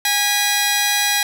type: tone pair together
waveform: 10% pulse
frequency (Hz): 820 / 1950.3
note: G#5 / B6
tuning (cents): -22 / -22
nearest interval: octave + minor third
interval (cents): 1500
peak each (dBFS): -10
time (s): 0.05-1.23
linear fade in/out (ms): 2
effects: none